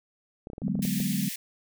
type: clicks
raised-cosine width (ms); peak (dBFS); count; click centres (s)
2; -25; 10; 0.471 / 0.501 / 0.533 / 0.581 / 0.619 / 0.681 / 0.754 / 0.792 / 0.852 / 1.002
type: chord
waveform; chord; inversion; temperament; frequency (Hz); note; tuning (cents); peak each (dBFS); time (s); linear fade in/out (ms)
sine; G# half-diminished seventh; second; equal; 146.83 / 185 / 207.7 / 246.9; D3 / F#3 / G#3 / B3; 0 / 0 / 0 / 0; -34 / -29 / -30 / -33; 0.62-1.29; 10
type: high-pass noise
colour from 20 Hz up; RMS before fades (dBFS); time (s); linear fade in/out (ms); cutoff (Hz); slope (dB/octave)
white; -36; 0.82-1.36; 5; 1700; 96
effects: none